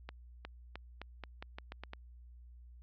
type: accelerating click train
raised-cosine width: 0.3 ms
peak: -27 dBFS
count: 10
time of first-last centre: 0.09-1.934 s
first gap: 360 ms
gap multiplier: 0.85
effects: added 60 Hz sine -52 dBFS peak until 2.82 s + low-pass 4000 Hz 12 dB/octave

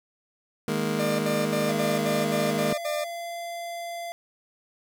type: chord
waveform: 25% pulse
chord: D# suspended fourth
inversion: none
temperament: just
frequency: 155.56 / 207.4 / 233.3 Hz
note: D#3 / G#3 / A#3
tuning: 0 / -2 / +2 cents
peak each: -27 / -25 / -26 dBFS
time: 0.68-2.73 s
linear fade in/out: 2 ms
type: tone bursts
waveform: 40% pulse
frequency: 599 Hz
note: D5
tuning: 34 cents sharp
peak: -26 dBFS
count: 8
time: 0.99-3.045 s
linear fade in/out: 10 ms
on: 200 ms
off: 65 ms
type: tone with pitch glide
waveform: square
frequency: 680 to 685.9 Hz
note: F5 to F5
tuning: -46 to -31 cents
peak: -33 dBFS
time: 1.69-4.12 s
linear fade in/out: 0 ms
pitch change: +15 cents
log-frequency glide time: 2.72-3.39 s
effects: none

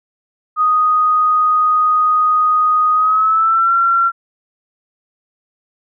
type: tone with pitch glide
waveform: sine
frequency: 1244.5 to 1365 Hz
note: D#6 to F6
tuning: 0 to -40 cents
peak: -10 dBFS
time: 0.56-4.12 s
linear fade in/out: 50 ms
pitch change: +160 cents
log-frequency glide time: 2.93-3.73 s
effects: none

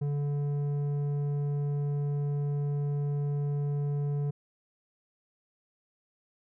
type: tone with low-pass filter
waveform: square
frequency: 144.2 Hz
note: D3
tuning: 31 cents flat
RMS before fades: -30 dBFS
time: 0.01-4.31 s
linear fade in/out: 10 ms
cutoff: 410 Hz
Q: 0.67
effects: none

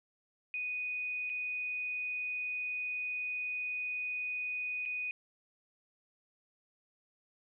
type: tone with dropouts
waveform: sine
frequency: 2484 Hz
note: D#7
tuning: 3 cents flat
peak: -34 dBFS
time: 0.54-5.11 s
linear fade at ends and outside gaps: 1 ms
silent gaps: 1.295-1.299 / 4.854-4.859 s
effects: none

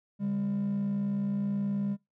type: tone pair together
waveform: triangle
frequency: 142 / 200.8 Hz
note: C#3 / G3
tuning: +42 / +42 cents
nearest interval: tritone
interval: 600 cents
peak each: -34 / -25 dBFS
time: 0.19-1.97 s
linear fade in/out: 50 ms
effects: noise-tail reverb RT60 0.2 s tail -24 dB re dry + tanh soft clip ceiling -23 dBFS

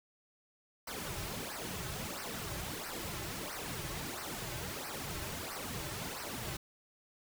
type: noise with flanger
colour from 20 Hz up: pink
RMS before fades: -41 dBFS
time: 0.87-6.57 s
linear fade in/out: 5 ms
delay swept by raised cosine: 0.28 to 4.28 ms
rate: 1.5 Hz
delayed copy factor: -0.8
effects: none

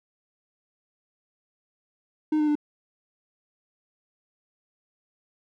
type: tone with pitch steps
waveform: triangle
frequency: 307.4 / 302.1 / 296.9 Hz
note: D#4 / D4 / D4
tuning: -21 / +49 / +19 cents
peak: -18 dBFS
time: 2.32-2.554 s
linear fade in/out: 5 ms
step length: 78 ms
effects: none

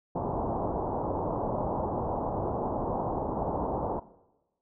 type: low-pass noise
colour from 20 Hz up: white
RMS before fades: -31 dBFS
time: 0.15-4 s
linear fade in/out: 10 ms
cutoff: 950 Hz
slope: 48 dB/octave
effects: noise-tail reverb RT60 1.0 s tail -18 dB re dry

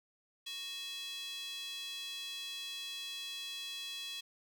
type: tone with high-pass filter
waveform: square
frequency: 370 Hz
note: F#4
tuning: in tune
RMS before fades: -43 dBFS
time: 0.46-4.21 s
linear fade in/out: 10 ms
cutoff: 3300 Hz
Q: 4.1
effects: none

